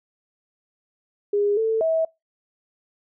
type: tone with pitch steps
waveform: sine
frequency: 409.2 / 444.9 / 647 Hz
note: G#4 / A4 / E5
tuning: -26 / +19 / -32 cents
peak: -18 dBFS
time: 1.33-2.05 s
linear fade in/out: 5 ms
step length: 240 ms
effects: noise-tail reverb RT60 0.2 s tail -23 dB re dry